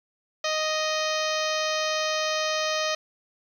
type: harmonic tone with a mistuned harmonic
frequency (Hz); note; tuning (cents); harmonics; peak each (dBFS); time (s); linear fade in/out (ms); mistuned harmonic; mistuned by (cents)
622.3; D#5; 0; 1 / 2 / 3 / 4 / 5 / 6 / 7 / 8 / 9 / 10; -28 / -31 / -33 / -34 / -35 / -36 / -36 / -37 / -38 / -38; 0.44-2.95; 5; 7; -50
effects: 9-bit